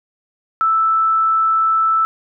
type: tone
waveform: sine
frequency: 1318.5 Hz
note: E6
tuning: in tune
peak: -12 dBFS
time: 0.61-2.05 s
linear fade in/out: 0 ms
effects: none